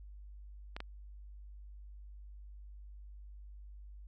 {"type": "clicks", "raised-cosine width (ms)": 0.3, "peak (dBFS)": -25, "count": 2, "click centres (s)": [0.765, 0.804], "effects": ["added 50 Hz sine -48 dBFS peak until 4.07 s"]}